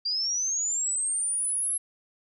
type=linear sweep; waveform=sine; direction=up; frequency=4700 to 11110 Hz; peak=-25 dBFS; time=0.05-1.78 s; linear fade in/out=10 ms; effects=none